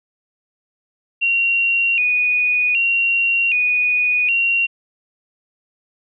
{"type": "tone with vibrato", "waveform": "sine", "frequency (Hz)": 2608, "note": "E7", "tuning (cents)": -19, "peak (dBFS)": -14, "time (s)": [1.21, 4.67], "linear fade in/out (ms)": 20, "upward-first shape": "square", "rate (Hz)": 0.65, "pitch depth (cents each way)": 93, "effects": []}